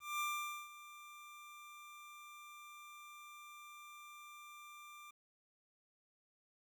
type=tone with ADSR envelope; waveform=25% pulse; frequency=1187 Hz; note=D6; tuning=18 cents sharp; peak=-32 dBFS; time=0-5.11 s; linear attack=200 ms; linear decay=480 ms; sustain=-17 dB; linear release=8 ms; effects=12-bit